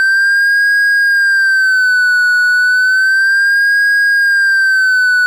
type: tone with vibrato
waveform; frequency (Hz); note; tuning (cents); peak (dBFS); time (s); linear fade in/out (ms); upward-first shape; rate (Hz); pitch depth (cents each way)
triangle; 1553; G6; -17; -6; 0-5.26; 0; sine; 0.32; 93
effects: none